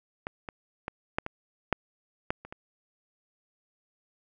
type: clicks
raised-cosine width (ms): 0.5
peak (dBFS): -18 / -22 / -18 / -11 / -19 / -8 / -12 / -28 / -25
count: 9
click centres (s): 0.269 / 0.488 / 0.881 / 1.185 / 1.264 / 1.727 / 2.305 / 2.45 / 2.525
effects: none